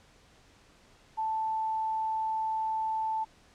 sine tone, 880 Hz, A5, in tune, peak -28 dBFS, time 1.17-3.25 s, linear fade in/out 20 ms, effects pink hiss -60 dBFS RMS until 3.54 s + low-pass 7000 Hz 12 dB/octave

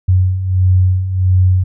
sine beating tone pair, 91.3 / 92.8 Hz, F#2 / F#2, -23 / +6 cents, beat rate 1.5 Hz, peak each -16 / -10 dBFS, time 0.08-1.64 s, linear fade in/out 10 ms, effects none

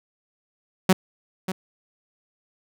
sawtooth tone with echo, 187 Hz, F#3, 19 cents sharp, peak -9 dBFS, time 0.89-0.93 s, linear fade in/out 5 ms, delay 590 ms, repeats 1, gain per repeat -12 dB, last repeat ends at 1.52 s, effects none

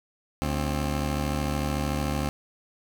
15% pulse tone pair together, 73.42 / 265.4 Hz, D2 / C4, 0 / +25 cents, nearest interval octave + minor seventh, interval 2225 cents, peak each -20 / -26 dBFS, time 0.42-2.29 s, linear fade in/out 0 ms, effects none

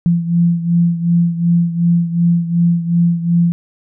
sine beating tone pair, 170.3 / 173 Hz, F3 / F3, -43 / -16 cents, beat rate 2.7 Hz, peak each -12 / -17 dBFS, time 0.06-3.52 s, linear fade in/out 0 ms, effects none

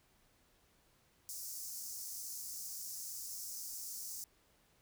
pink high-pass noise, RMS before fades -45 dBFS, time 1.29-4.24 s, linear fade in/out 0 ms, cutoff 5200 Hz, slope 48 dB/octave, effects pink hiss -71 dBFS RMS until 4.81 s

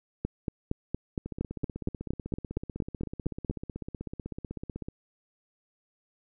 two click trains, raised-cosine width 3 ms, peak -16 / -23 dBFS, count 15 / 59, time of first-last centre 0.25-3.498 / 1.26-4.885 s, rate 4.31 / 16 Hz, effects none

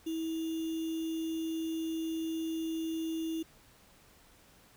sine tone with sample-and-hold, 324.2 Hz, E4, 29 cents flat, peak -32 dBFS, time 0.06-3.43 s, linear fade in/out 10 ms, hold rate 3150 Hz, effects pink hiss -61 dBFS RMS until 4.76 s

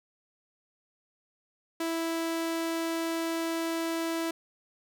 sawtooth tone, 329.6 Hz, E4, in tune, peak -25 dBFS, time 1.8-4.31 s, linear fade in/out 5 ms, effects none

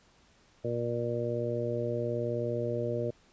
harmonic tone, 119 Hz, A#2, 36 cents sharp, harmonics 1 / 2 / 3 / 4 / 5, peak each -35 / -39 / -36 / -34 / -35 dBFS, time 0.64-3.11 s, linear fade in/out 10 ms, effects pink hiss -63 dBFS RMS until 3.32 s + resampled to 16000 Hz

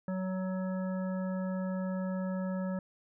harmonic tone, 186.8 Hz, F#3, 17 cents sharp, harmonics 1 / 3 / 5 / 7 / 9, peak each -32 / -39 / -48 / -49 / -51 dBFS, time 0.08-2.79 s, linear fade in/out 2 ms, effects none

